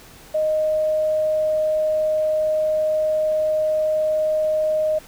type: tone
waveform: sine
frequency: 620 Hz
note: D#5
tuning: 6 cents flat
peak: -17 dBFS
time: 0.34-4.99 s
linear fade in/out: 10 ms
effects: pink hiss -45 dBFS RMS until 5.07 s